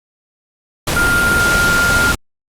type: tone in noise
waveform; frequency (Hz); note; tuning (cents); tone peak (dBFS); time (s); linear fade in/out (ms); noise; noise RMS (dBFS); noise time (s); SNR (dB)
sine; 1404; F6; +9; -12; 0.96-2.12; 5; pink; -17; 0.87-2.15; +2
effects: low-pass 12000 Hz 12 dB/octave + Opus 48 kbps